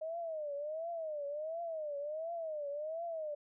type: tone with vibrato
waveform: sine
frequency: 622.3 Hz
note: D#5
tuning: in tune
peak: -37 dBFS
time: 0.01-3.35 s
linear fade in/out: 10 ms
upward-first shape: triangle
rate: 1.4 Hz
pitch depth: 180 cents each way
effects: none